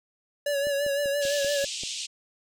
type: tone with vibrato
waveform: square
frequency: 568 Hz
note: C#5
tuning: 42 cents sharp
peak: -25 dBFS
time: 0.46-1.65 s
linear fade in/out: 5 ms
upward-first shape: sine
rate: 5.9 Hz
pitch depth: 42 cents each way
type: click train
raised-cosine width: 2 ms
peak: -28 dBFS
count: 7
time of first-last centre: 0.67-1.835 s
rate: 5.15 Hz
type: band-pass noise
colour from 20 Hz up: pink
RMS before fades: -34 dBFS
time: 1.21-2.07 s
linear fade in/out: 20 ms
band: 2700 to 8200 Hz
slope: 48 dB/octave
effects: none

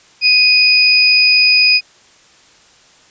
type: tone pair together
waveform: sine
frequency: 2489 / 4978 Hz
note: D#7 / D#8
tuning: 0 / 0 cents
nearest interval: octave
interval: 1200 cents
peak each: -10 dBFS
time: 0.21-1.81 s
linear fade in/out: 50 ms
effects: white hiss -47 dBFS RMS until 3.1 s + resampled to 16000 Hz

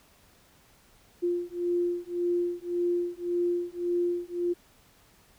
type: beating tone pair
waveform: sine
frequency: 349.2 / 351 Hz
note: F4 / F4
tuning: 0 / +9 cents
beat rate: 1.8 Hz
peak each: -29 dBFS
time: 1.22-4.54 s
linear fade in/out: 20 ms
effects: pink hiss -60 dBFS RMS until 5.38 s

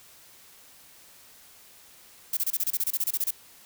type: noise bursts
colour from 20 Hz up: violet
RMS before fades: -26 dBFS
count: 15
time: 2.33-3.308 s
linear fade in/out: 5 ms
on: 40 ms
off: 27 ms
effects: white hiss -53 dBFS RMS until 3.65 s

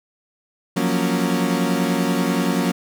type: chord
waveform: 35% pulse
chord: Gb major seventh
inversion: third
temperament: equal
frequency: 174.61 / 185 / 233.1 / 277.2 Hz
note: F3 / Gb3 / Bb3 / Db4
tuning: 0 / 0 / 0 / 0 cents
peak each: -22 dBFS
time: 0.76-2.72 s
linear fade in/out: 10 ms
effects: none

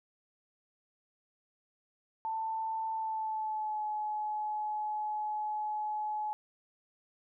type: tone with pitch glide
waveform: sine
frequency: 888 to 849.9 Hz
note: A5 to G#5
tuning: +16 to +40 cents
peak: -32 dBFS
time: 2.25-6.33 s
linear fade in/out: 0 ms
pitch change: -76 cents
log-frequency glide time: 2.93-3.84 s
effects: none

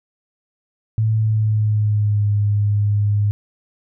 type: tone with pitch glide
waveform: sine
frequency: 110 to 103.23 Hz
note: A2 to G#2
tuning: 0 to -10 cents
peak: -14 dBFS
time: 0.98-3.31 s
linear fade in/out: 0 ms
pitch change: -110 cents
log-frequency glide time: 1.14-2.27 s
effects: none

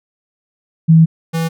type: tone pair in turn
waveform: sine / square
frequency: 162.2 / 164.08 Hz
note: E3 / E3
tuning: -28 / -8 cents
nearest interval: unison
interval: 20 cents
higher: second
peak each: -4 / -16 dBFS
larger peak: first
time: 0.88-1.06 / 1.33-1.49 s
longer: first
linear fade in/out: 20 ms
effects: none

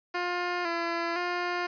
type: tone with pitch steps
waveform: 10% pulse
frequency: 354.2 / 337.9 / 353.6 Hz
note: F4 / E4 / F4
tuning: +24 / +43 / +22 cents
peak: -20 dBFS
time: 0.14-1.67 s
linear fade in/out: 10 ms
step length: 510 ms
effects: resampled to 11025 Hz + 9-bit

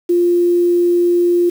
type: tone with quantisation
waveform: sine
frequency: 349.2 Hz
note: F4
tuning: in tune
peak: -10 dBFS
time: 0.09-1.5 s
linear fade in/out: 10 ms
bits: 6
effects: none

